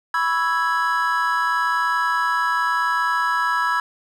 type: chord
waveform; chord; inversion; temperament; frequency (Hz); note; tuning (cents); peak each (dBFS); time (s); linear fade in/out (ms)
triangle; C# minor seventh; third; equal; 987.8 / 1108.7 / 1318.5 / 1661.2; B5 / C#6 / E6 / G#6; 0 / 0 / 0 / 0; -21 / -27 / -21 / -21; 0.14-3.8; 2
effects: none